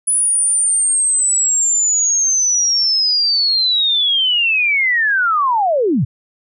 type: linear sweep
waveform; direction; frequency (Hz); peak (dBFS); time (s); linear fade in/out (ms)
sine; down; 9956 to 98; -12; 0.07-6.05; 10
effects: none